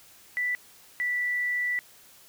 sine tone pair in turn, 1975.5 / 1966.4 Hz, B6 / B6, 0 / -8 cents, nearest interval unison, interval 8 cents, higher first, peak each -25 dBFS, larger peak neither, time 0.37-0.55 / 1-1.79 s, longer second, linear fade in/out 0 ms, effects white hiss -54 dBFS RMS until 2.28 s

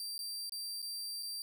sawtooth tone with dropouts, 4699 Hz, D8, in tune, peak -36 dBFS, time 0-1.42 s, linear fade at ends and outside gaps 1 ms, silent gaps 0.18-0.19 / 0.495-0.521 / 0.819-0.826 / 1.226-1.23 s, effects none

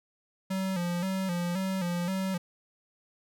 square tone with vibrato, 182.2 Hz, F#3, 26 cents flat, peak -29 dBFS, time 0.5-2.38 s, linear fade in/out 10 ms, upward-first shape square, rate 1.9 Hz, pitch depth 75 cents each way, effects none

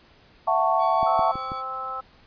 sine chord, F# minor seventh, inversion third, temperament just, 666 / 740 / 888 / 1110 Hz, E5 / F#5 / A5 / C#6, +18 / 0 / +16 / +2 cents, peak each -24 dBFS, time 0.47-1.32 s, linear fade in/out 10 ms
10% pulse tone with tremolo, 1134 Hz, C#6, 39 cents sharp, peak -31 dBFS, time 0.78-1.63 s, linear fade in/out 50 ms, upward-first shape sine, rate 5.1 Hz, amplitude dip 35%
click train, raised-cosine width 3 ms, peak -22 dBFS, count 4, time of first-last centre 1.03-1.519 s, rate 6.14 Hz
harmonic tone, 261.6 Hz, C4, in tune, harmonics 2 / 3 / 4 / 5, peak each -40 / -36 / -39 / -30 dBFS, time 1.06-2.01 s, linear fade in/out 10 ms
effects pink hiss -55 dBFS RMS until 2.26 s + resampled to 11025 Hz

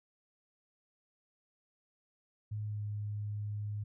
sine tone with pitch glide, 105.9 to 104.2 Hz, G#2 to G#2, +34 to +6 cents, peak -35 dBFS, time 2.51-3.84 s, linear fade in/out 10 ms, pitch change -28 cents, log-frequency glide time 2.64-2.82 s, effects none

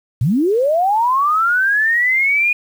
sine linear sweep, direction up, 100.6 to 2467 Hz, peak -12 dBFS, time 0.21-2.53 s, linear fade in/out 5 ms, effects 7-bit

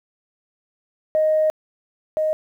sine tone pair in turn, 622.3 / 622.3 Hz, D#5 / D#5, 0 / 0 cents, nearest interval unison, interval 0 cents, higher neither, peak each -14 / -17 dBFS, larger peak first, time 1.15-1.5 / 2.17-2.33 s, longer first, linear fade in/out 0 ms, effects tanh soft clip ceiling -10 dBFS + 9-bit

